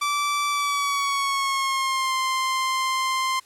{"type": "tone with pitch glide", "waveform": "sawtooth", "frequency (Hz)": [1162, 1047.3], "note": ["D6", "C6"], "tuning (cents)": [-19, 1], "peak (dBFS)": -18, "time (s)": [0.01, 3.4], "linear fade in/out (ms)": 10, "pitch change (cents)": -180, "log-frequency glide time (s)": [0.5, 2.17], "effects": ["white hiss -54 dBFS RMS until 3.45 s", "low-pass 10000 Hz 12 dB/octave"]}